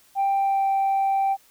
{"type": "tone with pitch glide", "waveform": "sine", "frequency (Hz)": [787, 781.6], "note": ["G5", "G5"], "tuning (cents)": [7, -5], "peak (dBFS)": -17, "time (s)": [0.15, 1.37], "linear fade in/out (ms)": 50, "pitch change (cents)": -12, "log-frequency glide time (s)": [0.39, 0.65], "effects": ["tanh soft clip ceiling -17 dBFS", "white hiss -57 dBFS RMS until 1.5 s"]}